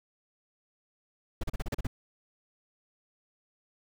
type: noise bursts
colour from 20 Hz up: brown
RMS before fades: -30 dBFS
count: 8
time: 1.41-1.87 s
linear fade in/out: 5 ms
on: 26 ms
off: 36 ms
effects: none

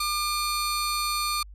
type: tone pair together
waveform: sawtooth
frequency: 1200 / 4394 Hz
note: D6 / C#8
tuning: +37 / -16 cents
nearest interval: octave + minor seventh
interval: 2247 cents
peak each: -23 / -27 dBFS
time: 0-1.43 s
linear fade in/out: 5 ms
effects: added 50 Hz sine -42 dBFS peak until 1.54 s + resampled to 32000 Hz

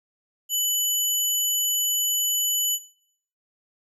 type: tone cluster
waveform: sine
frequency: 2989 / 6950 / 11420 Hz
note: F#7 / A8 / F9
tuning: +17 / -22 / +37 cents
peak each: -27 / -24 / -27 dBFS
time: 0.49-2.79 s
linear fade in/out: 50 ms
effects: noise-tail reverb RT60 0.6 s tail -17 dB re dry

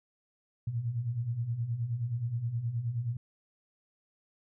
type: beating tone pair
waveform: sine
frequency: 111.2 / 120.7 Hz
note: A2 / B2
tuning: +19 / -39 cents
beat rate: 9.5 Hz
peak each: -37 / -31 dBFS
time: 0.67-3.17 s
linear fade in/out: 5 ms
effects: none

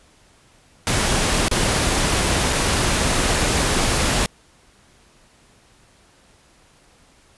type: noise with dropouts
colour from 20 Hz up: pink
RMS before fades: -19 dBFS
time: 0.87-4.26 s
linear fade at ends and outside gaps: 0 ms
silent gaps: 1.483-1.513 / 2.527-2.53 s
effects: pink hiss -54 dBFS RMS until 7.37 s + resampled to 24000 Hz

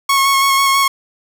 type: tone with vibrato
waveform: sawtooth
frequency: 1096 Hz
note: C#6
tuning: 20 cents flat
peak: -7 dBFS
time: 0.09-0.88 s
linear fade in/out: 5 ms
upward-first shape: square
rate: 6.1 Hz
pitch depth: 14 cents each way
effects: none

